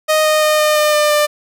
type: tone with pitch steps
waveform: sawtooth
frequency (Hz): 621 / 616.7 / 612.5 / 608.2 / 604 / 599.8 / 595.7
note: D#5 / D#5 / D#5 / D#5 / D5 / D5 / D5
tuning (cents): -3 / -16 / -27 / -40 / +48 / +36 / +24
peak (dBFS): -7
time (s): 0.08-1.27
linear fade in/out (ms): 20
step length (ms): 170
effects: none